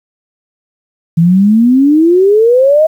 sine exponential sweep, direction up, 161.5 to 645 Hz, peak -4 dBFS, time 1.17-2.87 s, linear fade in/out 10 ms, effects 7-bit

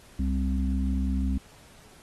harmonic tone, 66 Hz, C2, 16 cents sharp, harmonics 1 / 3 / 4, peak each -25 / -30 / -32 dBFS, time 0.19-1.38 s, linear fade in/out 5 ms, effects pink hiss -54 dBFS RMS until 2.02 s + AAC 32 kbps

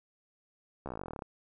slowing click train, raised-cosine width 1 ms, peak -25 dBFS, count 18, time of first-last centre 0.86-1.222 s, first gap 14 ms, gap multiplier 1.05, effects none

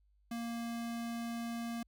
square tone, 233.1 Hz, A#3, in tune, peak -38 dBFS, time 0.31-1.83 s, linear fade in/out 5 ms, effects added 50 Hz sine -67 dBFS peak until 1.87 s

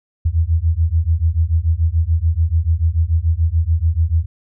sine beating tone pair, 78.7 / 85.6 Hz, D#2 / F2, +20 / -34 cents, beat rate 6.9 Hz, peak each -16 dBFS, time 0.25-4.26 s, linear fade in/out 10 ms, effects none

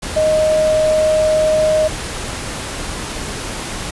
sine tone in noise, 622.3 Hz, D#5, in tune, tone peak -11 dBFS, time 0.16-1.88 s, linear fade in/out 10 ms, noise pink, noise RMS -25 dBFS, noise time 0.02-3.91 s, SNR +11 dB, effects resampled to 24000 Hz

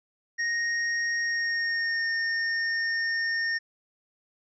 square tone with pitch glide, 1864.7 to 1829.5 Hz, A#6 to A#6, 0 to -33 cents, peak -26 dBFS, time 0.38-3.59 s, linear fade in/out 20 ms, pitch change -33 cents, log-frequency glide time 1.2-2.1 s, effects resampled to 16000 Hz

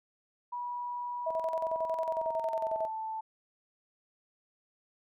sine tone with pitch glide, 972 to 881.1 Hz, B5 to A5, -28 to +2 cents, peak -34 dBFS, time 0.52-3.21 s, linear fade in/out 10 ms, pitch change -170 cents, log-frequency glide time 2-2.78 s
sine tone with tremolo, 648 Hz, E5, 30 cents flat, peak -29 dBFS, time 1.26-2.88 s, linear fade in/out 10 ms, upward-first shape square, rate 11 Hz, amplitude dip 70%
effects none

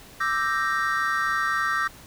triangle chord, E half-diminished seventh, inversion third, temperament equal, 1174.7 / 1318.5 / 1568 / 1864.7 Hz, D6 / E6 / G6 / Bb6, 0 / 0 / 0 / 0 cents, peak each -26 dBFS, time 0.2-1.88 s, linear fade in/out 10 ms, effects pink hiss -47 dBFS RMS until 2.06 s

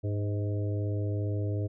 harmonic tone with a mistuned harmonic, 102.6 Hz, G#2, 21 cents flat, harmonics 1 / 3 / 4 / 5 / 6, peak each -28 / -38 / -40 / -42 / -44 dBFS, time 0.03-1.68 s, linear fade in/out 20 ms, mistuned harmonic 6, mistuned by +40 cents, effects none

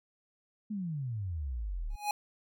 sine exponential sweep, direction down, 220 to 32.95 Hz, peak -33 dBFS, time 0.7-1.96 s, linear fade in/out 10 ms
square tone with exponential growth, 830.6 Hz, G#5, in tune, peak -26 dBFS, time 1.9-2.11 s, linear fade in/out 2 ms, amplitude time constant 44 ms
effects none

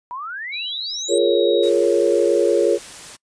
sine exponential sweep, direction up, 947 to 8680 Hz, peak -27 dBFS, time 0.11-1.18 s, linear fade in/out 0 ms
sine tone with pitch glide, 3919 to 3807 Hz, B7 to A#7, -14 to +36 cents, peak -27 dBFS, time 0.52-1.7 s, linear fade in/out 20 ms, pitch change -50 cents, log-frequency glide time 0.67-1.41 s
sine chord, Bb minor seventh, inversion second, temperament equal, 349.2 / 415.3 / 466.2 / 554.4 Hz, F4 / Ab4 / Bb4 / Db5, 0 / 0 / 0 / 0 cents, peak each -19 dBFS, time 1.08-2.79 s, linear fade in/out 50 ms
white noise, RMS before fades -37 dBFS, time 1.62-3.17 s, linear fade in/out 20 ms
effects noise-tail reverb RT60 0.1 s tail -25 dB re dry + resampled to 22050 Hz

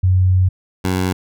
sine / 15% pulse tone pair in turn, 92.5 / 92.5 Hz, F#2 / F#2, 0 / 0 cents, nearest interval unison, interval 0 cents, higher neither, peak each -10 dBFS, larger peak neither, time 0.03-0.49 / 0.84-1.13 s, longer first, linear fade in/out 10 ms, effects none

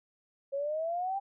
sine exponential sweep, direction up, 544 to 801 Hz, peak -30 dBFS, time 0.52-1.2 s, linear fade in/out 20 ms, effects none

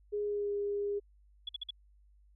sine tone with pitch glide, 414.2 to 406.8 Hz, G#4 to G#4, -5 to -36 cents, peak -31 dBFS, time 0.12-1 s, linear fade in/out 20 ms, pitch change -31 cents, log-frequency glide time 0.24-0.52 s
sine tone bursts, 3394 Hz, G#7, 37 cents sharp, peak -35 dBFS, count 4, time 1.47-1.707 s, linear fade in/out 5 ms, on 21 ms, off 51 ms
effects added 50 Hz sine -60 dBFS peak until 2.35 s

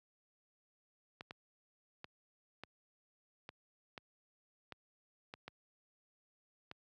clicks, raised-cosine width 0.3 ms, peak -30 dBFS, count 10, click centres 1.209 / 1.309 / 2.044 / 2.636 / 3.491 / 3.978 / 4.723 / 5.339 / 5.48 / 6.714 s, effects high-pass 80 Hz 12 dB/octave

